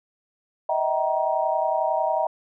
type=tone cluster; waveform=sine; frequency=621 / 652 / 769 / 943 Hz; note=D#5 / E5 / G5 / A#5; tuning=-3 / -19 / -33 / +20 cents; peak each=-26 dBFS; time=0.69-2.27 s; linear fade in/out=5 ms; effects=none